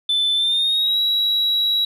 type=tone with pitch glide; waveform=sine; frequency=3520 to 3883 Hz; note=A7 to B7; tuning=0 to -30 cents; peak=-14 dBFS; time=0.09-1.85 s; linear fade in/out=5 ms; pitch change=+170 cents; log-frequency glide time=0.35-0.99 s; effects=tanh soft clip ceiling -14 dBFS